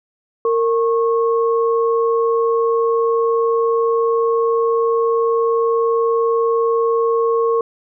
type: tone pair together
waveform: sine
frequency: 460.1 / 1094.3 Hz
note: A#4 / C#6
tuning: -23 / -23 cents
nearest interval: octave + minor third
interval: 1500 cents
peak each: -14 / -21 dBFS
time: 0.45-7.61 s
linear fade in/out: 2 ms
effects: none